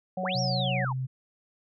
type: harmonic tone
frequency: 185 Hz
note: F#3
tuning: in tune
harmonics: 1 / 3 / 4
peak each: -33 / -33 / -33 dBFS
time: 0.17-0.85 s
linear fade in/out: 5 ms
type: linear two-way sweep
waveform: sine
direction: up then down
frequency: 233.4 to 5700 to 783 Hz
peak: -30 dBFS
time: 0.23-0.93 s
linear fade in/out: 10 ms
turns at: 0.4 s
type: tone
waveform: sine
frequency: 130 Hz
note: C3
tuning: 11 cents flat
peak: -28 dBFS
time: 0.34-1.07 s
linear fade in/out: 20 ms
effects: none